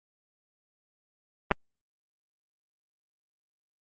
clicks, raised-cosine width 0.5 ms, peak -7 dBFS, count 2, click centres 1.512 / 1.517 s, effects Opus 32 kbps

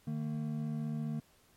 triangle tone pair together, 151.85 / 227 Hz, D#3 / A#3, -42 / -46 cents, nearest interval perfect fifth, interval 696 cents, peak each -34 / -35 dBFS, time 0.07-1.2 s, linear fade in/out 5 ms, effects pink hiss -66 dBFS RMS until 1.56 s + MP3 64 kbps

